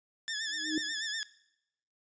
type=tone with vibrato; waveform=15% pulse; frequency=1747 Hz; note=A6; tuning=13 cents flat; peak=-27 dBFS; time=0.28-1.23 s; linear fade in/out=0 ms; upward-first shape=sine; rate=8.2 Hz; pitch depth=73 cents each way
type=tone with exponential growth; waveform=sine; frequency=311.9 Hz; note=D#4; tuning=4 cents sharp; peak=-26 dBFS; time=0.47-0.78 s; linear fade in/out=2 ms; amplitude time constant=66 ms
effects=noise-tail reverb RT60 0.8 s tail -19 dB re dry + resampled to 16000 Hz